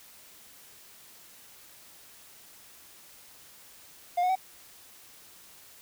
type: tone with pitch steps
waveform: triangle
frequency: 706 / 730.5 / 755.8 Hz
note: F5 / F#5 / F#5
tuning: +19 / -22 / +37 cents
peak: -21 dBFS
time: 4.17-4.356 s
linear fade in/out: 10 ms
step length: 62 ms
effects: white hiss -53 dBFS RMS until 5.81 s